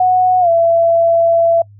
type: tone with pitch glide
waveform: sine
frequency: 736 to 671 Hz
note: F#5 to E5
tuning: -9 to +31 cents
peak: -8 dBFS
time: 0-1.62 s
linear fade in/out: 5 ms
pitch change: -160 cents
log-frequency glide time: 0.4-0.49 s
effects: noise-tail reverb RT60 0.1 s tail -26 dB re dry + added 102 Hz sine -38 dBFS peak until 1.79 s